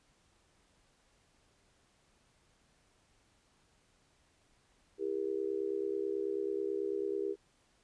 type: tone with amplitude modulation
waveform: sine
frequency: 400.2 Hz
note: G4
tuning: 36 cents sharp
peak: -28 dBFS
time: 4.98-7.36 s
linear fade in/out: 50 ms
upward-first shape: sine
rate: 69.2 Hz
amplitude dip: 95%
effects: pink hiss -70 dBFS RMS until 7.83 s + resampled to 22050 Hz